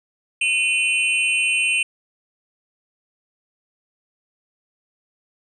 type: tone cluster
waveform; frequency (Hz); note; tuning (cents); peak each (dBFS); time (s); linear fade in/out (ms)
sine; 2493 / 2728 / 3007 / 8550; D#7 / F7 / F#7 / C9; +3 / -41 / +27 / +36; -20 / -21 / -27 / -28; 0.41-1.83; 5
effects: none